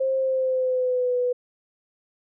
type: tone with pitch glide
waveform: sine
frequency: 530 to 494.5 Hz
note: C5 to B4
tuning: +22 to +2 cents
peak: -20 dBFS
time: 0-1.33 s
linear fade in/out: 10 ms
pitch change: -120 cents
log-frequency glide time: 0.17-1.16 s
effects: none